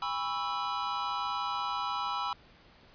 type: chord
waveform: square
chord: C# minor seventh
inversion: second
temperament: equal with one note detuned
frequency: 814 / 987.8 / 1108.7 / 1318.5 Hz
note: G#5 / B5 / C#6 / E6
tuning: -35 / 0 / 0 / 0 cents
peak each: -39 / -36 / -40 / -36 dBFS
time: 0.02-2.33 s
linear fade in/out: 2 ms
effects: pink hiss -58 dBFS RMS until 2.94 s + resampled to 11025 Hz